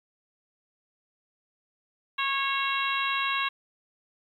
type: harmonic tone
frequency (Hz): 548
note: C#5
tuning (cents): -20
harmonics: 2 / 3 / 4 / 5 / 6 / 7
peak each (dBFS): -29 / -33 / -34 / -31 / -37 / -35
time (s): 2.18-3.49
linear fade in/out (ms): 10
effects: 10-bit